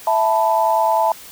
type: chord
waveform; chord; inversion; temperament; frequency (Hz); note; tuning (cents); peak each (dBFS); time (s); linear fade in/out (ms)
sine; E suspended fourth; none; just; 659.3 / 879 / 988.9; E5 / A5 / B5; 0 / -2 / +2; -18 / -16 / -21; 0.07-1.12; 2
effects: white hiss -39 dBFS RMS until 1.31 s